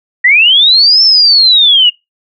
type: linear two-way sweep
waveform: sine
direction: up then down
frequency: 1877 to 5380 to 2822 Hz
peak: -3 dBFS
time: 0.24-1.9 s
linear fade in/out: 10 ms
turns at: 1.03 s
effects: noise-tail reverb RT60 0.2 s tail -23 dB re dry